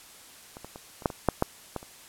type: clicks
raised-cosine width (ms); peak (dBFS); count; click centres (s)
1; -27 / -26 / -27 / -29 / -8 / -22 / -6 / -8 / -17 / -30; 10; 0.569 / 0.646 / 0.759 / 1.022 / 1.058 / 1.102 / 1.287 / 1.424 / 1.763 / 1.829
effects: white hiss -50 dBFS RMS until 2.08 s + low-pass 12000 Hz 12 dB/octave